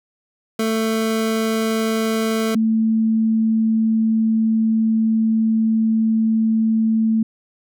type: tone pair in turn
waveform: 25% pulse / sine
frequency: 222.1 / 222.1 Hz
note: A3 / A3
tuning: +16 / +16 cents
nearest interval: unison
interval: 0 cents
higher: neither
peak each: -14 dBFS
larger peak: neither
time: 0.59-2.55 / 2.55-7.23 s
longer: second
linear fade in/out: 5 ms
effects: none